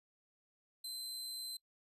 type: tone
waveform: sawtooth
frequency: 4082 Hz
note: C8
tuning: 44 cents flat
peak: -39 dBFS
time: 0.84-1.57 s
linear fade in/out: 5 ms
effects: noise-tail reverb RT60 0.1 s tail -24 dB re dry + resampled to 32000 Hz